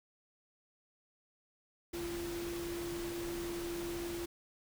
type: tone in noise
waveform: sine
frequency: 343.3 Hz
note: F4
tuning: 30 cents flat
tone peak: -38 dBFS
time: 1.93-4.26 s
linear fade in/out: 10 ms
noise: pink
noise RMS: -45 dBFS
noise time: 1.93-4.26 s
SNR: +4 dB
effects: none